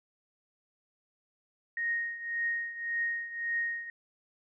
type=tone with tremolo; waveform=sine; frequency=1864.7 Hz; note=A#6; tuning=in tune; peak=-27 dBFS; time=1.77-3.9 s; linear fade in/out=2 ms; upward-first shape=triangle; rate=1.8 Hz; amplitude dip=80%; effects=none